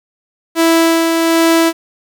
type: tone with tremolo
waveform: sawtooth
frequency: 329.6 Hz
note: E4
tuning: in tune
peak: -4 dBFS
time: 0.55-1.73 s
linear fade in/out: 50 ms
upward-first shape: sine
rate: 1.3 Hz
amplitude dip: 35%
effects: 7-bit